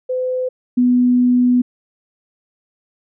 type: tone pair in turn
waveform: sine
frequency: 509 / 247.4 Hz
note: C5 / B3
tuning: -48 / +3 cents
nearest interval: octave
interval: 1249 cents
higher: first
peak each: -17 / -10 dBFS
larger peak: second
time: 0.09-0.49 / 0.77-1.62 s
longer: second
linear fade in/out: 10 ms
effects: none